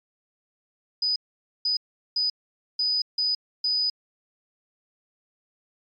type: tone bursts at uneven times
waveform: sine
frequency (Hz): 4978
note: D#8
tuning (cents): 0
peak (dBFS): -21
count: 6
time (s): 1.02-1.16 / 1.65-1.77 / 2.16-2.3 / 2.79-3.02 / 3.18-3.35 / 3.64-3.9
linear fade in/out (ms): 5
effects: MP3 64 kbps